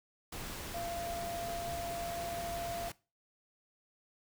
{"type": "tone in noise", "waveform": "sine", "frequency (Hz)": 686, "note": "F5", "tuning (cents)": -31, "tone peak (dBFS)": -38, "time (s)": [0.74, 2.89], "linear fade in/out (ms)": 5, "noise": "pink", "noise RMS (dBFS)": -43, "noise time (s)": [0.32, 2.92], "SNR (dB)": 2, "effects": ["noise-tail reverb RT60 0.3 s tail -20 dB re dry"]}